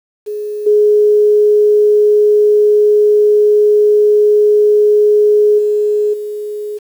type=tone with level steps; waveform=sine; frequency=419.3 Hz; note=G#4; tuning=17 cents sharp; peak=-18 / -6 / -10 / -19 dBFS; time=0.26-6.79 s; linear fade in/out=20 ms; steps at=0.66 / 5.58 / 6.13 s; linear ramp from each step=10 ms; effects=7-bit